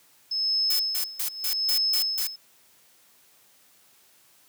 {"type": "tone with tremolo", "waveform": "sine", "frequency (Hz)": 5200, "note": "E8", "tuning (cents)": -24, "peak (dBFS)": -21, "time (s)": [0.31, 2.36], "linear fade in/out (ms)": 5, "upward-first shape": "sine", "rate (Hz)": 0.82, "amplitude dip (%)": 90}
{"type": "noise bursts", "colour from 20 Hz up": "blue", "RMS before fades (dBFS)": -28, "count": 7, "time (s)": [0.7, 2.272], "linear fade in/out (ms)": 5, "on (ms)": 96, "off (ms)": 150}
{"effects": ["white hiss -59 dBFS RMS until 4.48 s", "high-pass 100 Hz 12 dB/octave"]}